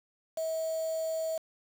sine tone with quantisation, 644 Hz, E5, 41 cents flat, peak -30 dBFS, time 0.37-1.38 s, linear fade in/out 5 ms, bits 7, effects none

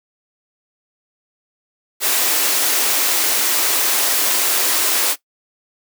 white high-pass noise, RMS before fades -17 dBFS, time 2-5.16 s, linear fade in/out 50 ms, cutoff 260 Hz, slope 48 dB/octave, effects noise-tail reverb RT60 0.1 s tail -17 dB re dry

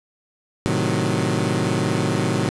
20% pulse chord, A diminished seventh, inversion none, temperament equal, 110 / 130.81 / 155.56 / 185 Hz, A2 / C3 / Eb3 / Gb3, 0 / 0 / 0 / 0 cents, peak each -20 dBFS, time 0.66-2.49 s, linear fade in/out 0 ms, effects resampled to 22050 Hz + 7-bit

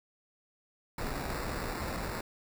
pink noise with sample-and-hold, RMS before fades -36 dBFS, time 0.98-2.21 s, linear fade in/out 5 ms, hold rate 3150 Hz, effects none

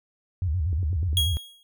sine tone with vibrato, 83 Hz, E2, 12 cents sharp, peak -22 dBFS, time 0.42-1.37 s, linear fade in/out 0 ms, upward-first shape square, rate 8.3 Hz, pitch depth 180 cents each way
click train, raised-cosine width 3 ms, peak -28 dBFS, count 5, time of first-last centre 0.73-1.131 s, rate 9.98 Hz
45% pulse tone with exponential decay, 3299 Hz, G#7, 12 cents flat, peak -18 dBFS, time 1.17-1.63 s, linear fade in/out 1 ms, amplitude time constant 100 ms
effects none

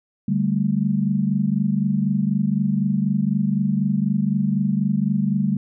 sine chord, D suspended fourth, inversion none, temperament equal, 146.83 / 196 / 220 Hz, D3 / G3 / A3, 0 / 0 / 0 cents, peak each -24 / -20 / -23 dBFS, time 0.28-5.57 s, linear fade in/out 5 ms, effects none

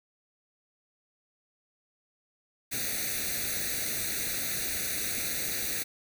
white noise with comb filter, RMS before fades -32 dBFS, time 2.71-5.84 s, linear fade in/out 20 ms, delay 0.48 ms, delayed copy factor +0.9, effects none

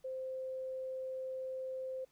sine tone, 521 Hz, C5, 7 cents flat, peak -38 dBFS, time 0.04-2.05 s, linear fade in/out 10 ms, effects pink hiss -73 dBFS RMS until 2.11 s

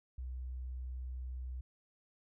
triangle tone with tanh clipping, 63.2 Hz, B1, 41 cents sharp, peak -39 dBFS, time 0.18-1.61 s, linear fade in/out 5 ms, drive 4 dB, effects none

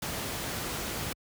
pink noise, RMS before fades -34 dBFS, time 0.02-1.13 s, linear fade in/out 5 ms, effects high-pass 60 Hz 12 dB/octave

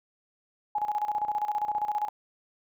sine tone with tremolo, 839 Hz, G#5, 17 cents sharp, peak -24 dBFS, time 0.75-2.09 s, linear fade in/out 5 ms, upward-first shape square, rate 15 Hz, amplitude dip 70%, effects none

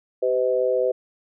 sine tone cluster, 387.9 / 508 / 633 Hz, G4 / B4 / D#5, -18 / +49 / +30 cents, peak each -25 / -20 / -26 dBFS, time 0.22-0.92 s, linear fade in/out 10 ms, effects none

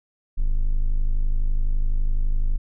triangle tone, 25.96 Hz, G#0, in tune, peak -15 dBFS, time 0.37-2.58 s, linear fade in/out 20 ms, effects none

